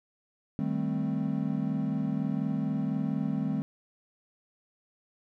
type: chord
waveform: triangle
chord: A half-diminished seventh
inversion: second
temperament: equal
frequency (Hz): 155.56 / 196 / 220 / 261.6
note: Eb3 / G3 / A3 / C4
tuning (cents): 0 / 0 / 0 / 0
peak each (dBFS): -31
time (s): 0.59-3.62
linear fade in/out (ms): 0
effects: none